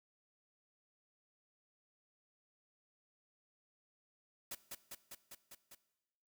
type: noise with echo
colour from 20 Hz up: white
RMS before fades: -44 dBFS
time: 4.51-4.55 s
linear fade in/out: 5 ms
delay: 200 ms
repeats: 6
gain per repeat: -2 dB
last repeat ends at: 5.75 s
effects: noise-tail reverb RT60 1.0 s tail -17 dB re dry